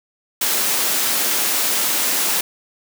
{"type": "high-pass noise", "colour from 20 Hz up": "white", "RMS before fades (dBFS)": -19, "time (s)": [0.41, 2.41], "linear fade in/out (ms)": 5, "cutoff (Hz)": 200, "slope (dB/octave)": 24, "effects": []}